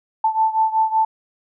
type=beating tone pair; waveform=sine; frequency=880 / 885.3 Hz; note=A5 / A5; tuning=0 / +10 cents; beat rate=5.3 Hz; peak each=-17 / -20 dBFS; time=0.24-1.05 s; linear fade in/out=5 ms; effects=none